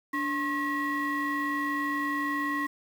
sine tone cluster, 291 / 1078 / 1917 Hz, D4 / C#6 / A#6, -16 / -49 / +48 cents, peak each -30 dBFS, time 0.13-2.67 s, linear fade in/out 10 ms, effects tanh soft clip ceiling -22 dBFS + 8-bit

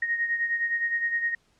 sine beating tone pair, 1864.7 / 1874.4 Hz, A#6 / A#6, 0 / +9 cents, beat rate 9.7 Hz, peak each -25 / -32 dBFS, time 0.02-1.35 s, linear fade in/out 5 ms, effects pink hiss -66 dBFS RMS until 1.59 s + low-pass 8000 Hz 12 dB/octave

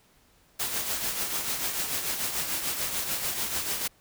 white noise with tremolo, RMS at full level -28 dBFS, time 0.59-3.88 s, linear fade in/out 10 ms, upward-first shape triangle, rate 6.8 Hz, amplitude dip 55%, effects pink hiss -62 dBFS RMS until 4 s

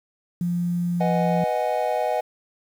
sine tone with pitch glide, 174.61 to 172.5 Hz, F3 to F3, 0 to -21 cents, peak -21 dBFS, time 0.41-1.44 s, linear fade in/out 2 ms, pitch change -21 cents, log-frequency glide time 0.92-1.15 s
triangle chord, G# minor seventh, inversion first, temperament equal, 493.9 / 622.3 / 740 / 830.6 Hz, B4 / D#5 / F#5 / G#5, 0 / 0 / 0 / 0 cents, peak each -26 / -23 / -24 / -27 dBFS, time 1-2.21 s, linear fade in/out 10 ms
effects 8-bit

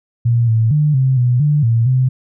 sine tone with pitch steps, 118 / 112.3 / 150.1 / 131.8 / 123.2 / 148.1 / 115.3 / 129 Hz, A#2 / A2 / D3 / C3 / B2 / D3 / A#2 / C3, +22 / +36 / +38 / +13 / -4 / +15 / -19 / -24 cents, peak -10 dBFS, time 0.25-2.09 s, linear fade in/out 10 ms, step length 230 ms, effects none

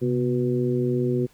harmonic tone with a mistuned harmonic, 122.9 Hz, B2, 8 cents flat, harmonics 1 / 2 / 3 / 4, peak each -25 / -26 / -24 / -33 dBFS, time 0.01-1.27 s, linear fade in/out 20 ms, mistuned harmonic 1, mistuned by +110 cents, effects pink hiss -58 dBFS RMS until 1.33 s

